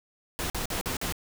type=noise bursts; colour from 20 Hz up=pink; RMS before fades=-31 dBFS; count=5; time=0.39-1.124 s; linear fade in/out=0 ms; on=110 ms; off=46 ms; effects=none